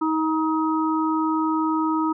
harmonic tone, 316.2 Hz, D#4, 28 cents sharp, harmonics 1 / 3 / 4, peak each -21 / -26 / -27 dBFS, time 0.01-2.13 s, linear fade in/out 10 ms, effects none

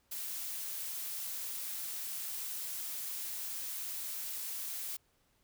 blue noise, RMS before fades -40 dBFS, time 0.11-4.97 s, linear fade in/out 10 ms, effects pink hiss -73 dBFS RMS until 5.43 s

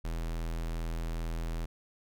square tone, 41.2 Hz, E1, in tune, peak -33 dBFS, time 0.04-1.66 s, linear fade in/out 10 ms, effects none

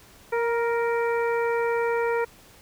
harmonic tone with a mistuned harmonic, 466.2 Hz, A#4, in tune, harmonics 1 / 2 / 3 / 4 / 5, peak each -23 / -29 / -33 / -35 / -37 dBFS, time 0.32-2.25 s, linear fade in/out 10 ms, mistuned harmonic 2, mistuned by +18 cents, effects pink hiss -52 dBFS RMS until 2.61 s

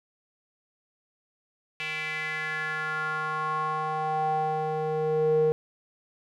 square tone with band-pass filter sweep, 155.56 Hz, D#3, in tune, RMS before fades -28 dBFS, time 1.8-5.52 s, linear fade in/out 0 ms, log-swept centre 2500 to 440 Hz, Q 4.7, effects none

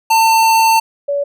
square / sine tone pair in turn, 897 / 569 Hz, A5 / C#5, +33 / +45 cents, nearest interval minor sixth, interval 788 cents, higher first, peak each -9 / -14 dBFS, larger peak first, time 0.1-0.8 / 1.08-1.24 s, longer first, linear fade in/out 10 ms, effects none

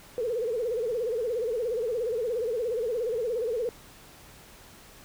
sine tone with vibrato, 466.2 Hz, A#4, in tune, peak -26 dBFS, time 0.18-3.69 s, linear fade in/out 0 ms, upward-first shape sine, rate 17 Hz, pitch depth 140 cents each way, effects pink hiss -51 dBFS RMS until 5.04 s

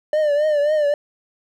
triangle tone with vibrato, 597 Hz, D5, 28 cents sharp, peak -13 dBFS, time 0.13-0.94 s, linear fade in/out 2 ms, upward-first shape triangle, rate 3.7 Hz, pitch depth 83 cents each way, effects none

